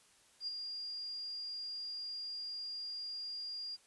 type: tone with ADSR envelope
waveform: sine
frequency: 4814 Hz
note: D8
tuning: 42 cents sharp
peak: -35 dBFS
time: 0.4-3.77 s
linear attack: 72 ms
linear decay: 22 ms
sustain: -5 dB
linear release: 28 ms
effects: white hiss -66 dBFS RMS until 3.86 s + resampled to 24000 Hz